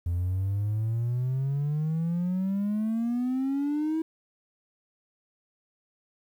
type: exponential sweep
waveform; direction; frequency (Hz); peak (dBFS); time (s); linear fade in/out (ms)
triangle; up; 84.9 to 324.5; -22; 0.06-4.02; 5
effects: tanh soft clip ceiling -20 dBFS + 10-bit